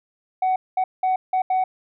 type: tone bursts at uneven times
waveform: sine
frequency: 748 Hz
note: F#5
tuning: 19 cents sharp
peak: -15 dBFS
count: 5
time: 0.42-0.56 / 0.77-0.84 / 1.03-1.16 / 1.33-1.42 / 1.5-1.64 s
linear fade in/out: 5 ms
effects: tanh soft clip ceiling -16 dBFS